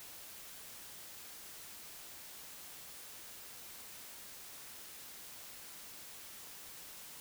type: silence
effects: white hiss -51 dBFS RMS until 7.2 s